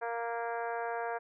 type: harmonic tone with a mistuned harmonic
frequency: 233.1 Hz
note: A#3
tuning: in tune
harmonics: 2 / 3 / 4 / 5 / 6 / 7 / 8 / 9 / 10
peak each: -38 / -37 / -40 / -47 / -45 / -43 / -56 / -54 / -56 dBFS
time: 0.01-1.19 s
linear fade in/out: 20 ms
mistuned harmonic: 9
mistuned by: -24 cents
effects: none